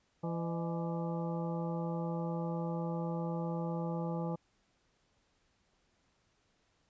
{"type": "harmonic tone with a mistuned harmonic", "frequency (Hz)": 168, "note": "E3", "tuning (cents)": 33, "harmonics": [1, 2, 3, 4, 5, 6, 7], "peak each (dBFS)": [-35, -43, -41, -47, -44, -54, -50], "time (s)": [0.23, 4.36], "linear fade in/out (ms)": 10, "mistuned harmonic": 4, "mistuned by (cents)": -140, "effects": ["pink hiss -74 dBFS RMS until 6.89 s", "resampled to 16000 Hz"]}